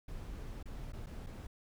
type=noise with dropouts; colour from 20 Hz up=brown; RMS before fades=-44 dBFS; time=0.08-1.47 s; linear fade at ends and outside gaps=5 ms; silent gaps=0.629-0.656 / 0.922-0.932 / 1.062-1.068 / 1.264-1.268 s; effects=none